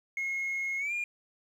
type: tone with pitch glide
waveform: sine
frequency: 2162 to 2413 Hz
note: C#7 to D7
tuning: -44 to +46 cents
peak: -28 dBFS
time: 0.17-1.04 s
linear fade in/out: 2 ms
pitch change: +190 cents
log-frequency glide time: 0.78-0.93 s
effects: tanh soft clip ceiling -28 dBFS + 10-bit